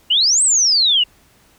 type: exponential two-way sweep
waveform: sine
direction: up then down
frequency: 2798 to 8372 to 2798 Hz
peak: -11 dBFS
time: 0.1-1.04 s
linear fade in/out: 10 ms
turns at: 0.43 s
effects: pink hiss -53 dBFS RMS until 1.58 s